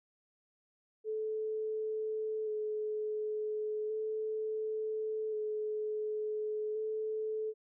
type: tone with vibrato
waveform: sine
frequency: 431 Hz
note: A4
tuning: 36 cents flat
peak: -33 dBFS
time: 1.04-7.54 s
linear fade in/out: 50 ms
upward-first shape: square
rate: 0.35 Hz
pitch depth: 14 cents each way
effects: none